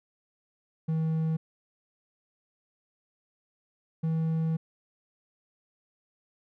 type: tone pair in turn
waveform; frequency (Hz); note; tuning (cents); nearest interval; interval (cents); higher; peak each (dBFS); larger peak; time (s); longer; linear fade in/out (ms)
triangle; 160 / 161.3; D#3 / E3; +49 / -37; unison; 14; second; -23; neither; 0.88-1.37 / 4.03-4.57; second; 10
effects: none